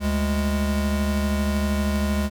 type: tone pair together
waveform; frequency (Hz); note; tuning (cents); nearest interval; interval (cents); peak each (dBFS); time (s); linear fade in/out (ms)
square; 72.79 / 205.6; D2 / G#3; -15 / -17; octave + tritone; 1798; -24 / -24; 0-2.3; 50
effects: none